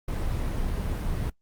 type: noise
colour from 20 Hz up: brown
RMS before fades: -28 dBFS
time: 0.08-1.3 s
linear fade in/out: 5 ms
effects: noise-tail reverb RT60 0.1 s tail -20 dB re dry + Opus 32 kbps